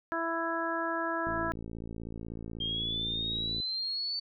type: harmonic tone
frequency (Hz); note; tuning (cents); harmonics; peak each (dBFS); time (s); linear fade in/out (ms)
331.4; E4; +9; 1 / 2 / 3 / 4 / 5; -36 / -36 / -36 / -36 / -36; 0.12-1.52; 0
type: click train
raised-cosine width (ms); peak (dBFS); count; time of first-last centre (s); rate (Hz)
3; -28; 132; 1.27-3.601; 56.2
type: linear sweep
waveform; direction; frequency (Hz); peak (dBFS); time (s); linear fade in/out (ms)
sine; up; 3185 to 4528; -31; 2.6-4.2; 10
effects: none